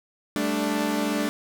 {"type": "chord", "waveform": "sawtooth", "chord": "G suspended second", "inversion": "none", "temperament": "equal with one note detuned", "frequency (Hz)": [197.59, 220, 293.7], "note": ["G3", "A3", "D4"], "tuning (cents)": [14, 0, 0], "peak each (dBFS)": [-27, -24, -22], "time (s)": [0.36, 1.29], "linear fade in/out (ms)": 0, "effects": []}